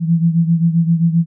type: beating tone pair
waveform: sine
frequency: 165.3 / 172.9 Hz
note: E3 / F3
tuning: +5 / -17 cents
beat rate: 7.6 Hz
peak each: -12 / -17 dBFS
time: 0-1.26 s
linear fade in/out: 50 ms
effects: none